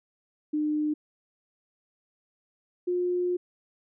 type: tone pair in turn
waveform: sine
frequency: 302.1 / 357.1 Hz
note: D4 / F4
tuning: +49 / +39 cents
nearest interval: minor third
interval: 290 cents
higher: second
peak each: -24 dBFS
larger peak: neither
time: 0.53-0.94 / 2.87-3.37 s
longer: second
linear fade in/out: 10 ms
effects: none